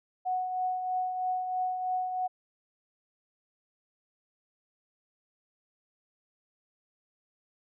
sine tone with tremolo, 738 Hz, F#5, 5 cents flat, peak -26 dBFS, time 0.25-2.28 s, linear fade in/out 20 ms, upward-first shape triangle, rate 3.1 Hz, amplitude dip 50%, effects none

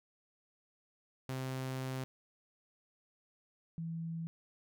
sawtooth / sine tone pair in turn, 130.81 / 164.81 Hz, C3 / E3, 0 / 0 cents, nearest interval major third, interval 400 cents, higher second, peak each -33 / -37 dBFS, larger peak first, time 1.29-2.04 / 3.78-4.27 s, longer first, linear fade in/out 0 ms, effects none

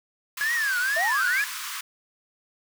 pink high-pass noise, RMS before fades -34 dBFS, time 0.37-1.81 s, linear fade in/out 5 ms, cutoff 1000 Hz, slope 96 dB/octave
triangle tone with vibrato, 1661.2 Hz, G#6, in tune, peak -21 dBFS, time 0.41-1.44 s, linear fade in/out 0 ms, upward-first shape triangle, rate 2 Hz, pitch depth 270 cents each way
sine exponential sweep, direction up, 622.3 to 2504 Hz, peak -25 dBFS, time 0.96-1.42 s, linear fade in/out 10 ms
effects none

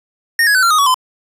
square tone with pitch steps, 1843 / 1670.6 / 1514.4 / 1372.7 / 1244.3 / 1128 / 1022.5 Hz, A#6 / G#6 / F#6 / F6 / D#6 / C#6 / C6, -20 / +10 / +40 / -30 / 0 / +30 / -40 cents, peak -10 dBFS, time 0.39-0.943 s, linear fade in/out 2 ms, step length 79 ms, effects resampled to 32000 Hz

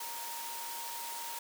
sine tone in noise, 932.3 Hz, A#5, in tune, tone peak -43 dBFS, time 0-1.39 s, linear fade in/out 5 ms, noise white, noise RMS -42 dBFS, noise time 0-1.39 s, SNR -4 dB, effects high-pass 400 Hz 12 dB/octave

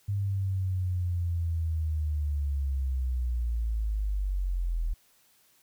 sine linear sweep, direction down, 101.1 to 39.75 Hz, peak -26 dBFS, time 0.08-4.94 s, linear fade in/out 10 ms, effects white hiss -64 dBFS RMS until 5.62 s

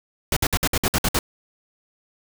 pink noise bursts, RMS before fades -20 dBFS, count 9, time 0.32-1.19 s, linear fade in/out 2 ms, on 46 ms, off 57 ms, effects none

